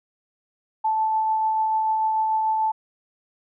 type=tone with tremolo; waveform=sine; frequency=876 Hz; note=A5; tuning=8 cents flat; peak=-18 dBFS; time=0.84-2.72 s; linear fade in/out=10 ms; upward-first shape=triangle; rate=6.8 Hz; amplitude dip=25%; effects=none